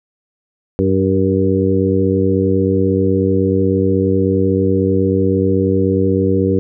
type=harmonic tone with a mistuned harmonic; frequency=96.3 Hz; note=G2; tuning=30 cents flat; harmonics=1 / 2 / 3 / 4 / 5; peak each=-18 / -18 / -18 / -18 / -18 dBFS; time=0.79-6.59 s; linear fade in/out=0 ms; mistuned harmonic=5; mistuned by=-25 cents; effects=none